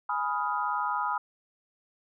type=chord; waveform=sine; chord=F half-diminished seventh; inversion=first; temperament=equal with one note detuned; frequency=830.6 / 987.8 / 1252.4 / 1396.9 Hz; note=Ab5 / Cb6 / Eb6 / F6; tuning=0 / 0 / +11 / 0 cents; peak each=-33 / -31 / -31 / -36 dBFS; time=0.09-1.18 s; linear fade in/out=5 ms; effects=none